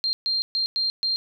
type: tone bursts at uneven times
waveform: sine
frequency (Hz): 4186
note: C8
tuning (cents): 0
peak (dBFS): -21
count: 5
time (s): 0.04-0.13 / 0.26-0.42 / 0.55-0.66 / 0.76-0.9 / 1.03-1.16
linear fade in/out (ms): 0
effects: none